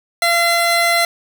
30% pulse tone pair together, 684 / 2050 Hz, F5 / C7, -36 / -36 cents, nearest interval octave + perfect fifth, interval 1900 cents, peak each -13 dBFS, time 0.22-1.05 s, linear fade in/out 2 ms, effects 8-bit

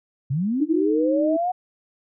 sine linear sweep, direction up, 123.47 to 740 Hz, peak -20 dBFS, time 0.3-1.52 s, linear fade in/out 10 ms
sine tone with vibrato, 311.2 Hz, D#4, in tune, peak -20 dBFS, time 0.6-1.37 s, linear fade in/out 10 ms, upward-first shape sine, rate 20 Hz, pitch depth 12 cents each way
effects none

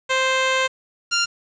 10% pulse tone pair in turn, 523.3 / 1392.6 Hz, C5 / F6, 0 / -5 cents, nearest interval octave + perfect fourth, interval 1695 cents, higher second, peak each -9 dBFS, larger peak neither, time 0.09-0.68 / 1.11-1.26 s, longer first, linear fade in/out 20 ms, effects resampled to 16000 Hz + 7-bit

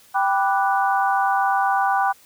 sine chord, G major seventh, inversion none, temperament equal, 784 / 987.8 / 1174.7 / 1480 Hz, G5 / B5 / D6 / F#6, 0 / 0 / 0 / 0 cents, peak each -19 / -24 / -25 / -25 dBFS, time 0.14-2.13 s, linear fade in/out 20 ms, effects white hiss -52 dBFS RMS until 2.25 s

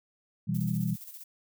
sine chord, E minor, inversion second, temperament just, 123.61 / 164.81 / 197.78 Hz, B2 / E3 / G3, +2 / 0 / +16 cents, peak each -32 / -30 / -31 dBFS, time 0.47-0.96 s, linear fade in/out 20 ms
violet noise with tremolo, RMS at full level -44 dBFS, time 0.54-1.24 s, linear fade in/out 10 ms, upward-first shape square, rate 15 Hz, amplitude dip 50%
effects none

